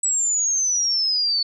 sine exponential sweep, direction down, 7902 to 4435 Hz, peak -18 dBFS, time 0.03-1.43 s, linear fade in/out 5 ms, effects none

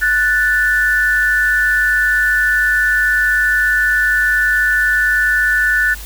sine tone pair together, 1480 / 1760 Hz, F#6 / A6, 0 / 0 cents, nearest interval minor third, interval 300 cents, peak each -14 dBFS, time 0.01-5.95 s, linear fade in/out 20 ms, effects added 50 Hz sine -29 dBFS peak until 6.05 s + white hiss -34 dBFS RMS until 6.05 s

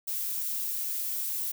violet noise, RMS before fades -32 dBFS, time 0.07-1.52 s, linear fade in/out 10 ms, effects none

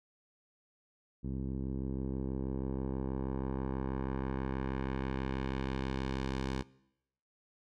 10% pulse tone with low-pass filter sweep, 66.2 Hz, C2, 21 cents sharp, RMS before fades -36 dBFS, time 1.23-6.63 s, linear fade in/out 20 ms, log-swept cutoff 240 to 5800 Hz, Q 0.86, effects noise-tail reverb RT60 0.8 s tail -21 dB re dry

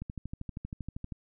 click train, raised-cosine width 5 ms, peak -25 dBFS, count 15, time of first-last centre 0.02-1.122 s, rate 12.7 Hz, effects none

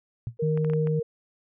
sine tone with exponential decay, 116.54 Hz, A#2, in tune, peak -24 dBFS, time 0.27-0.37 s, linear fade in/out 0 ms, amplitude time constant 20 ms
sine tone with tremolo, 466.2 Hz, A#4, in tune, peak -25 dBFS, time 0.39-1.03 s, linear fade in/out 10 ms, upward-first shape sine, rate 3.3 Hz, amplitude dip 25%
sine tone, 155.56 Hz, D#3, in tune, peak -23 dBFS, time 0.42-1 s, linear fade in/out 10 ms
clicks, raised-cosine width 0.5 ms, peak -25 dBFS, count 5, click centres 0.575 / 0.647 / 0.699 / 0.735 / 0.872 s
effects none

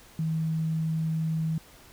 sine tone, 160 Hz, D#3, 49 cents sharp, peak -25 dBFS, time 0.19-1.58 s, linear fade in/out 2 ms, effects pink hiss -53 dBFS RMS until 1.92 s

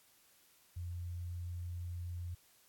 sine tone, 87.31 Hz, F2, in tune, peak -39 dBFS, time 0.76-2.35 s, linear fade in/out 10 ms, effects white hiss -67 dBFS RMS until 2.68 s + AAC 64 kbps

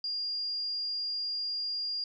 sine tone, 4816 Hz, D8, 43 cents sharp, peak -31 dBFS, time 0.04-2.04 s, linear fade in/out 2 ms, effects none

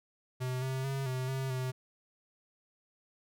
square tone with pitch steps, 127.7 / 131.7 / 136 / 128.8 / 133.1 / 128.8 Hz, C3 / C3 / C#3 / C3 / C3 / C3, -42 / +12 / -33 / -27 / +30 / -27 cents, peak -33 dBFS, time 0.4-1.72 s, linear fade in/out 20 ms, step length 220 ms, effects none

